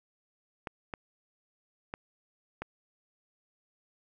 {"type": "clicks", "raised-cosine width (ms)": 0.5, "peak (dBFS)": -21, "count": 4, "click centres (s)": [0.672, 0.938, 1.939, 2.62], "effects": []}